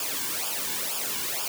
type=noise with flanger; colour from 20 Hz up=white; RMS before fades=-30 dBFS; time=0-1.48 s; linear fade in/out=2 ms; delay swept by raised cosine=0.49 to 1.59 ms; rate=2.1 Hz; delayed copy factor=-0.75; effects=none